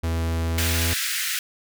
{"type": "tone with pitch glide", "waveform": "45% pulse", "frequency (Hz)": [82.41, 83.75], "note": ["E2", "E2"], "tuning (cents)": [0, 28], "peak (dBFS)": -22, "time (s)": [0.03, 0.94], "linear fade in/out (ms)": 10, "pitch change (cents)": 28, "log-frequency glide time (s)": [0.66, 0.81]}
{"type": "high-pass noise", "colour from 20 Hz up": "pink", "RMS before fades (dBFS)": -26, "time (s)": [0.58, 1.39], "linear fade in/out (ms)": 2, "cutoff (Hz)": 1500, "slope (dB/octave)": 48}
{"effects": []}